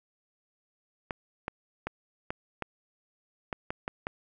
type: clicks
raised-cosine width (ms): 0.5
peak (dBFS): -17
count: 9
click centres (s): 1.108 / 1.481 / 1.87 / 2.305 / 2.623 / 3.528 / 3.705 / 3.879 / 4.069
effects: none